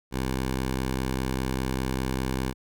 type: tone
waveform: 10% pulse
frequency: 65 Hz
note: C2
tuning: 11 cents flat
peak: -18 dBFS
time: 0.11-2.54 s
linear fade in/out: 50 ms
effects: none